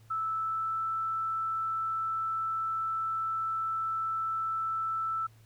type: tone with pitch glide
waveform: sine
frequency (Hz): 1314 to 1322.4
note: E6 to E6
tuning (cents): -6 to +5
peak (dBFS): -29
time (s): 0.1-5.27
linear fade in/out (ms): 10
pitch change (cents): +11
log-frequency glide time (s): 0.34-0.86
effects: added 111 Hz sine -55 dBFS peak until 5.45 s + pink hiss -65 dBFS RMS until 5.45 s